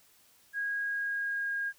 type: tone with pitch glide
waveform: sine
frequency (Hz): 1641 to 1625.9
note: G#6 to G#6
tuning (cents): -21 to -37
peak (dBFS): -30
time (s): 0.53-1.73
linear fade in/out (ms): 50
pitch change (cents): -16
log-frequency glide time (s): 0.77-1.56
effects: white hiss -63 dBFS RMS until 1.78 s